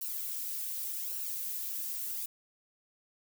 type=noise with flanger; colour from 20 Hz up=violet; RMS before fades=-37 dBFS; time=0.01-2.26 s; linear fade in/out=5 ms; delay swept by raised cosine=0.7 to 3.1 ms; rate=0.87 Hz; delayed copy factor=+0.7; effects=none